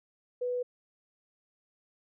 sine tone, 493.9 Hz, B4, in tune, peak -29 dBFS, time 0.41-0.63 s, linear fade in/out 10 ms, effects none

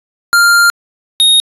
square tone pair in turn, 1396.9 / 3729 Hz, F6 / A#7, 0 / 0 cents, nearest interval octave + perfect fourth, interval 1700 cents, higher second, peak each -6 dBFS, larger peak neither, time 0.33-0.7 / 1.2-1.4 s, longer first, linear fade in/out 0 ms, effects resampled to 32000 Hz

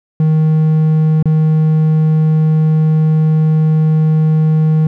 triangle tone with dropouts, 156.6 Hz, D#3, 11 cents sharp, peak -6 dBFS, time 0.2-4.87 s, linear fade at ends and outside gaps 2 ms, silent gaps 1.227-1.256 s, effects none

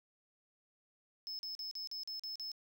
triangle tone bursts, 5220 Hz, E8, 18 cents flat, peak -39 dBFS, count 8, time 1.27-2.517 s, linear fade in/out 0 ms, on 120 ms, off 41 ms, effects none

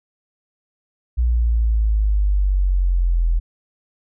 sine exponential sweep, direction down, 60.5 to 41 Hz, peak -14 dBFS, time 1.17-3.4 s, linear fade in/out 20 ms, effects none

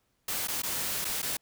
white noise with dropouts, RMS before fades -32 dBFS, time 0.28-1.37 s, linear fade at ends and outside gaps 5 ms, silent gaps 0.474-0.482 / 0.621-0.633 / 1.046-1.05 / 1.219-1.227 s, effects pink hiss -74 dBFS RMS until 1.41 s

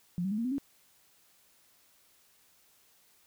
sine tone with pitch steps, 175.4 / 192.38 / 211 / 231.4 / 253.9 / 278.4 Hz, F3 / G3 / G#3 / A#3 / B3 / C#4, +8 / -32 / +28 / -13 / +48 / +8 cents, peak -29 dBFS, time 0.18-0.582 s, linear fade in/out 0 ms, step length 67 ms, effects white hiss -65 dBFS RMS until 3.26 s

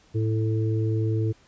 harmonic tone, 110 Hz, A2, in tune, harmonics 1 / 3 / 4, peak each -22 / -30 / -32 dBFS, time 0.14-1.33 s, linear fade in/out 20 ms, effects pink hiss -58 dBFS RMS until 1.47 s + resampled to 16000 Hz

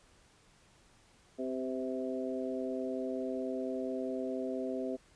harmonic tone with a mistuned harmonic, 130.1 Hz, C3, 9 cents flat, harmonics 2 / 3 / 4 / 5, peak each -37 / -39 / -40 / -41 dBFS, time 1.38-4.97 s, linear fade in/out 20 ms, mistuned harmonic 4, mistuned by -19 cents, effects pink hiss -64 dBFS RMS until 5.15 s + resampled to 22050 Hz

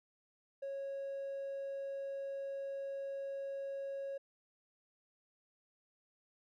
triangle tone, 550 Hz, C#5, 14 cents flat, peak -36 dBFS, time 0.62-4.18 s, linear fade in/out 10 ms, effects tanh soft clip ceiling -34 dBFS

